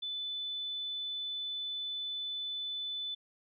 sine tone, 3500 Hz, A7, 10 cents flat, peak -35 dBFS, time 0.02-3.15 s, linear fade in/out 10 ms, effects none

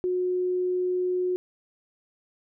sine tone, 363.5 Hz, F#4, 31 cents flat, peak -23 dBFS, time 0.04-1.36 s, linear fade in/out 0 ms, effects none

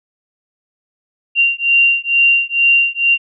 sine beating tone pair, 2768 / 2770.2 Hz, F7 / F7, -16 / -15 cents, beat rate 2.2 Hz, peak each -13 dBFS, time 1.35-3.18 s, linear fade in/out 50 ms, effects none

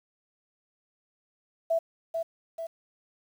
sine tone with echo, 660 Hz, E5, 2 cents sharp, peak -22 dBFS, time 1.7-1.79 s, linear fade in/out 10 ms, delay 440 ms, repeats 2, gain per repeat -5 dB, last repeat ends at 2.67 s, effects 9-bit

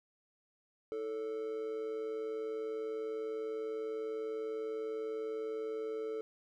triangle tone with amplitude modulation, 440 Hz, A4, in tune, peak -31 dBFS, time 0.92-6.21 s, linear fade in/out 0 ms, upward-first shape sine, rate 120 Hz, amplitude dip 65%, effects none

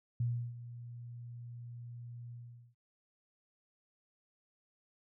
sine tone with ADSR envelope, 119.5 Hz, A#2, 43 cents sharp, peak -29 dBFS, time 0.2-2.75 s, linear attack 4 ms, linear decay 330 ms, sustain -15 dB, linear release 430 ms, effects none

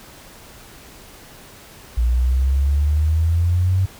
sine exponential sweep, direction up, 58.2 to 96 Hz, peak -14 dBFS, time 1.97-3.86 s, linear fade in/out 10 ms, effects pink hiss -43 dBFS RMS until 3.99 s

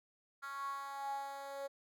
10% pulse tone with high-pass filter sweep, 277.2 Hz, C#4, in tune, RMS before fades -43 dBFS, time 0.42-1.68 s, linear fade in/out 20 ms, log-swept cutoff 1300 to 570 Hz, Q 9.4, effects none

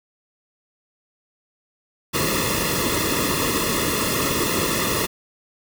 pink noise with comb filter, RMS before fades -22 dBFS, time 2.13-5.07 s, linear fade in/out 20 ms, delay 1.3 ms, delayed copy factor -1, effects none

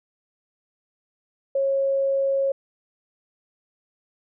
sine tone, 546 Hz, C#5, 26 cents flat, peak -19 dBFS, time 1.55-2.52 s, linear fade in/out 5 ms, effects none

